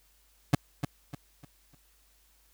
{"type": "tone with echo", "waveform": "30% pulse", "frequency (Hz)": 142.4, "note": "C#3", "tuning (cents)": 47, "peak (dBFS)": -15, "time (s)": [0.53, 0.55], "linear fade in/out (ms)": 5, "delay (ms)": 300, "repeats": 4, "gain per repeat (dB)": -9, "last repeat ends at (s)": 1.75, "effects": ["added 50 Hz sine -66 dBFS peak until 2.53 s", "white hiss -66 dBFS RMS until 2.53 s"]}